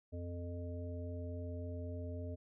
harmonic tone with a mistuned harmonic, 87.31 Hz, F2, in tune, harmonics 1 / 3 / 5 / 7, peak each -41 / -48 / -51 / -50 dBFS, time 0.12-2.36 s, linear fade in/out 20 ms, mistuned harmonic 3, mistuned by -24 cents, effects none

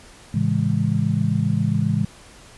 sine chord, A major seventh, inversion none, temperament just, 110 / 137.5 / 165 / 206.2 Hz, A2 / C#3 / E3 / G#3, 0 / -14 / +2 / -12 cents, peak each -23 dBFS, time 0.34-2.05 s, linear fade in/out 5 ms, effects pink hiss -46 dBFS RMS until 2.57 s + resampled to 24000 Hz

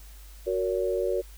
sine chord, F# major, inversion none, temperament equal with one note detuned, 370 / 466.2 / 565.7 Hz, F#4 / A#4 / C#5, 0 / 0 / +35 cents, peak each -28 / -29 / -29 dBFS, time 0.46-1.22 s, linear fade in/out 20 ms, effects added 50 Hz sine -44 dBFS peak until 1.37 s + white hiss -54 dBFS RMS until 1.37 s

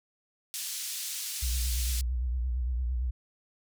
white band-pass noise, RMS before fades -36 dBFS, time 0.54-2.01 s, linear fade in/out 0 ms, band 3300 to 11000 Hz, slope 12 dB/octave
sine tone with vibrato, 61.74 Hz, B1, in tune, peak -27 dBFS, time 1.42-3.11 s, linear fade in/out 10 ms, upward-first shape sine, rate 8.8 Hz, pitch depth 96 cents each way
effects none

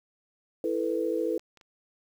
sine chord, E suspended fourth, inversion none, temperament equal, 329.6 / 440 / 493.9 Hz, E4 / A4 / B4, 0 / 0 / 0 cents, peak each -30 dBFS, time 0.64-1.38 s, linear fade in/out 2 ms
clicks, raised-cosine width 0.2 ms, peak -37 dBFS, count 3, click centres 1.395 / 1.573 / 1.612 s
effects 9-bit

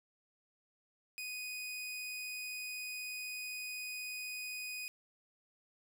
sawtooth tone, 2489 Hz, D#7, in tune, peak -37 dBFS, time 1.18-4.88 s, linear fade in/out 0 ms, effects none

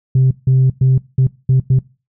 sine tone bursts at uneven times, 130.81 Hz, C3, in tune, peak -6 dBFS, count 6, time 0.15-0.31 / 0.47-0.7 / 0.81-0.98 / 1.18-1.27 / 1.49-1.6 / 1.7-1.79 s, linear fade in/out 5 ms, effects noise-tail reverb RT60 0.3 s tail -22 dB re dry + tanh soft clip ceiling -6 dBFS

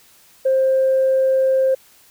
sine tone, 528 Hz, C5, 16 cents sharp, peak -12 dBFS, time 0.45-1.75 s, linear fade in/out 10 ms, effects tanh soft clip ceiling -9 dBFS + white hiss -51 dBFS RMS until 2.1 s

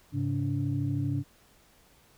sine tone cluster, 103.2 / 136.1 / 287.6 Hz, G#2 / C#3 / D4, -10 / -31 / -36 cents, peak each -31 / -29 / -32 dBFS, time 0.12-1.24 s, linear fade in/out 50 ms, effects tanh soft clip ceiling -18 dBFS + pink hiss -61 dBFS RMS until 2.17 s

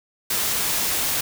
white noise, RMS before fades -23 dBFS, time 0.3-1.21 s, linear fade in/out 5 ms, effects none

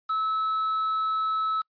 triangle tone with quantisation, 1300 Hz, E6, 24 cents flat, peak -22 dBFS, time 0.09-1.62 s, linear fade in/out 10 ms, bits 7, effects noise-tail reverb RT60 0.1 s tail -26 dB re dry + resampled to 11025 Hz

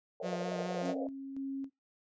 pink band-pass noise, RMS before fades -39 dBFS, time 0.2-1.07 s, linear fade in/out 2 ms, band 450 to 720 Hz, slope 96 dB/octave
sawtooth tone with vibrato, 178.8 Hz, F3, 41 cents sharp, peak -32 dBFS, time 0.22-0.95 s, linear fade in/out 50 ms, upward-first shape square, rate 4.6 Hz, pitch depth 15 cents each way
sine tone with tremolo, 271.6 Hz, C#4, 35 cents flat, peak -35 dBFS, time 0.81-1.7 s, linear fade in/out 50 ms, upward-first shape square, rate 1.8 Hz, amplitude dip 45%
blue noise with exponential decay, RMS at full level -45 dBFS, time 0.85-1 s, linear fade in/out 5 ms, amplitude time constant 32 ms
effects noise-tail reverb RT60 0.2 s tail -23 dB re dry + resampled to 16000 Hz

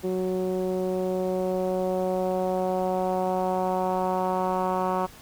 10% pulse tone with low-pass filter sweep, 185 Hz, F#3, in tune, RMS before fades -26 dBFS, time 0.03-5.07 s, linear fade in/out 20 ms, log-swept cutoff 390 to 1100 Hz, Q 2, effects pink hiss -48 dBFS RMS until 5.21 s

